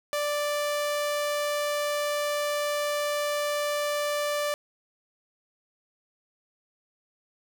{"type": "tone", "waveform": "sawtooth", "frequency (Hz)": 587.3, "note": "D5", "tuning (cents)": 0, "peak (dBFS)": -22, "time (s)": [0.13, 4.54], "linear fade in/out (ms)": 0, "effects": []}